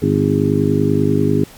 harmonic tone with a mistuned harmonic, 50.2 Hz, G1, 42 cents sharp, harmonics 2 / 3 / 4 / 5 / 6 / 7 / 8, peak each -21 / -18 / -24 / -18 / -19 / -23 / -19 dBFS, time 0.02-1.44 s, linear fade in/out 5 ms, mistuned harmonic 8, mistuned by +33 cents, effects pink hiss -41 dBFS RMS until 1.57 s + MP3 96 kbps

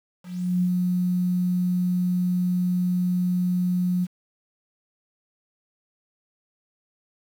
sine tone with ADSR envelope, 180 Hz, F#3, 47 cents flat, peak -18 dBFS, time 0.23-4.07 s, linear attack 390 ms, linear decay 64 ms, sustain -2 dB, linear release 36 ms, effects 8-bit

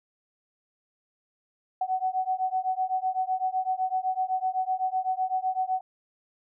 sine beating tone pair, 745 / 752.9 Hz, F#5 / F#5, +12 / +30 cents, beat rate 7.9 Hz, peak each -28 dBFS, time 1.81-5.81 s, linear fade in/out 5 ms, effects none

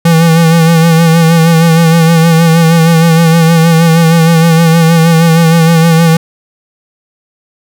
square tone with vibrato, 164.81 Hz, E3, in tune, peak -4 dBFS, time 0.05-6.17 s, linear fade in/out 5 ms, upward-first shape sine, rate 6.4 Hz, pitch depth 42 cents each way, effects none

